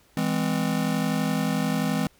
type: chord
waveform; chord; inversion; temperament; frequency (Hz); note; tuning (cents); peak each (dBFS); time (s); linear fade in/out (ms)
square; E augmented; none; just; 164.81 / 206 / 257.5; E3 / G#3 / B#3; 0 / -14 / -28; -28; 0.17-2.07; 2
effects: pink hiss -60 dBFS RMS until 2.19 s